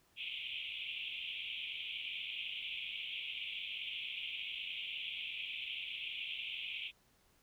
white band-pass noise, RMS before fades -43 dBFS, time 0.16-6.92 s, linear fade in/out 50 ms, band 2300 to 3400 Hz, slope 96 dB/octave, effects pink hiss -71 dBFS RMS until 7.42 s

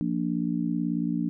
sine chord, Bb major, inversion second, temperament just, 174.81 / 233.1 / 291.4 Hz, F3 / Bb3 / D4, +2 / 0 / -13 cents, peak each -29 dBFS, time 0.01-1.29 s, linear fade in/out 0 ms, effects none

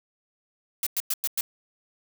blue noise bursts, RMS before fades -26 dBFS, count 5, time 0.83-1.41 s, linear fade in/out 2 ms, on 36 ms, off 100 ms, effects none

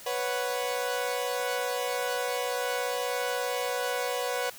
sawtooth chord, B suspended second, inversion none, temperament equal, 493.9 / 554.4 / 740 Hz, B4 / C#5 / F#5, 0 / 0 / 0 cents, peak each -27 / -30 / -31 dBFS, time 0.06-4.5 s, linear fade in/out 5 ms, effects white hiss -47 dBFS RMS until 4.58 s

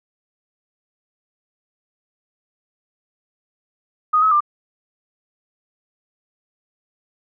sine tone with pitch steps, 1243 / 1283 / 1191 Hz, D#6 / E6 / D6, -2 / -47 / +24 cents, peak -12 dBFS, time 4.13-4.406 s, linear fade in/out 10 ms, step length 92 ms, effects none

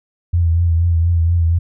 sine tone with vibrato, 84.4 Hz, E2, 41 cents sharp, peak -11 dBFS, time 0.33-1.59 s, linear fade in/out 10 ms, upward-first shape triangle, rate 4.2 Hz, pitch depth 55 cents each way, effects none

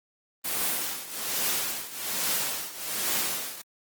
white noise with tremolo, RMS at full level -26 dBFS, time 0.44-3.62 s, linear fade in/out 10 ms, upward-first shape triangle, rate 1.2 Hz, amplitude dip 85%, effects high-pass 150 Hz 12 dB/octave + Opus 24 kbps

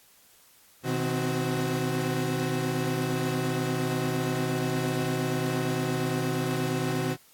35% pulse tone cluster, 126.2 / 157.8 / 261 / 371.7 Hz, B2 / D#3 / C4 / F#4, +38 / +25 / -4 / +8 cents, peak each -30 dBFS, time 0.83-7.17 s, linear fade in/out 50 ms, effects white hiss -58 dBFS RMS until 7.33 s + AAC 64 kbps

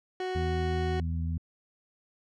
30% pulse tone, 370 Hz, F#4, in tune, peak -28 dBFS, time 0.2-1 s, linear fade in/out 2 ms
harmonic tone, 82.41 Hz, E2, in tune, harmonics 1 / 2 / 3, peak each -29 / -35 / -42 dBFS, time 0.35-1.38 s, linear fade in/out 5 ms
effects low-pass 4000 Hz 12 dB/octave

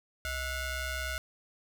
sawtooth ring-modulated tone, 698.5 Hz, F5, in tune, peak -26 dBFS, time 0.25-1.18 s, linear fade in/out 0 ms, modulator 764 Hz, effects none

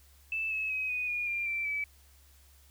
sine tone with pitch steps, 2637 / 2586 / 2535 / 2486 / 2438 / 2390 / 2344 / 2298 Hz, E7 / E7 / D#7 / D#7 / D#7 / D7 / D7 / D7, 0 / -34 / +32 / -2 / -36 / +30 / -4 / -38 cents, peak -30 dBFS, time 0.32-1.84 s, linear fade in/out 2 ms, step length 190 ms, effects added 69 Hz sine -58 dBFS peak until 2.7 s + white hiss -63 dBFS RMS until 2.7 s

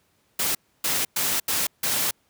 white noise bursts at uneven times, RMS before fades -24 dBFS, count 5, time 0.39-0.55 / 0.84-1.05 / 1.16-1.4 / 1.48-1.67 / 1.83-2.11 s, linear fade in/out 5 ms, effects pink hiss -66 dBFS RMS until 2.29 s + high-pass 80 Hz 12 dB/octave

